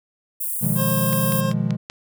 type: high-pass noise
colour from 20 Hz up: white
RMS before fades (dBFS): -26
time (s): 0.4-1.41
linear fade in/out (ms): 10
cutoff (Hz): 8600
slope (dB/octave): 48
type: chord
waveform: triangle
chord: F half-diminished seventh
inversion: second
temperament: equal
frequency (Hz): 123.47 / 155.56 / 174.61 / 207.7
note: Cb3 / Eb3 / F3 / Ab3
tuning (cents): 0 / 0 / 0 / 0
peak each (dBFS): -23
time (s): 0.61-1.77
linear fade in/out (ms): 20
type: tone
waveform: 25% pulse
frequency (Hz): 533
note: C5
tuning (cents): +32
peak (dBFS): -21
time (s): 0.75-1.54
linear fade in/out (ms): 50
type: click train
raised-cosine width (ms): 0.2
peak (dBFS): -15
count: 5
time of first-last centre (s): 1.13-1.899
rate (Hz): 5.2
effects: none

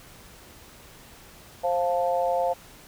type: chord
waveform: sine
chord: F major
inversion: second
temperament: equal with one note detuned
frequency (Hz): 528.7 / 698.5 / 880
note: C5 / F5 / A5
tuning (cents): +18 / 0 / 0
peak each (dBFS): -25 / -25 / -30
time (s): 1.63-2.54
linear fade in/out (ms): 20
effects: pink hiss -49 dBFS RMS until 2.87 s

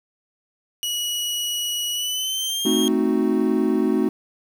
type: tone with pitch glide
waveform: sawtooth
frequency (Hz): 2918 to 3238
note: F#7 to G#7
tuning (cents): -25 to -45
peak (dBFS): -20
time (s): 0.83-2.88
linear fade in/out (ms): 0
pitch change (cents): +180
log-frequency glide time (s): 1.92-2.69
type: chord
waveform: triangle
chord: A diminished seventh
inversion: none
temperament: equal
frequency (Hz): 220 / 261.6 / 311.1 / 370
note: A3 / C4 / Eb4 / Gb4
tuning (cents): 0 / 0 / 0 / 0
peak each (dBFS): -21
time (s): 2.65-4.09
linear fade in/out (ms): 5
effects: 8-bit

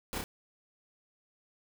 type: noise with echo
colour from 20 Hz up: pink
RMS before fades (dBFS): -37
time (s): 0.13-0.18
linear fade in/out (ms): 0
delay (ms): 30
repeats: 2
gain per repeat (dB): -2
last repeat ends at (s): 0.24
effects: none

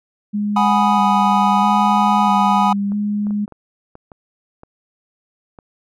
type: tone with vibrato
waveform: sine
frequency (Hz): 203.9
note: G#3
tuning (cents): -32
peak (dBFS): -17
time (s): 0.33-3.46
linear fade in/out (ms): 20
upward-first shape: square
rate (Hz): 0.77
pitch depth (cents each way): 26
type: chord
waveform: triangle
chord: G# minor seventh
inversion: third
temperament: equal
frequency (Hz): 740 / 830.6 / 987.8 / 1244.5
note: F#5 / G#5 / B5 / D#6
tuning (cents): 0 / 0 / 0 / 0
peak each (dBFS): -19 / -15 / -16 / -18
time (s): 0.56-2.73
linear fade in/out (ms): 5
type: clicks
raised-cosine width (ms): 1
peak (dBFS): -25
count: 9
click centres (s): 2.92 / 3.269 / 3.308 / 3.479 / 3.523 / 3.954 / 4.118 / 4.634 / 5.588
effects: none

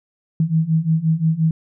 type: beating tone pair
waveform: sine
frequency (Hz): 157.7 / 163.4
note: D#3 / E3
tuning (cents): +24 / -15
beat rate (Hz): 5.7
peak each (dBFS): -19 / -17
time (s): 0.4-1.51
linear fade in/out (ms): 2
effects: none

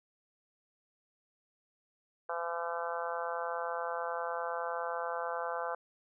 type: harmonic tone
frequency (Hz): 169.6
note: E3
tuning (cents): +50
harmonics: 3 / 4 / 5 / 6 / 7 / 8 / 9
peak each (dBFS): -39 / -40 / -41 / -42 / -42 / -43 / -44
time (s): 2.29-5.75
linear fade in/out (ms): 5
effects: none

